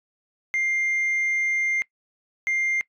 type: tone pair in turn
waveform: sine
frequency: 2100 / 2100 Hz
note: C7 / C7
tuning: +6 / +6 cents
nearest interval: unison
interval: 0 cents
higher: neither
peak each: -19 dBFS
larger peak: neither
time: 0.54-1.82 / 2.47-2.81 s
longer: first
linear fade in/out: 0 ms
effects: noise-tail reverb RT60 0.1 s tail -23 dB re dry + tanh soft clip ceiling -19 dBFS